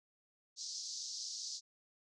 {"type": "band-pass noise", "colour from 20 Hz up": "pink", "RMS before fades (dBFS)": -44, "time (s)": [0.56, 1.61], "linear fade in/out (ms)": 50, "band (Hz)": [4400, 6500], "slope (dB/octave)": 48, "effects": []}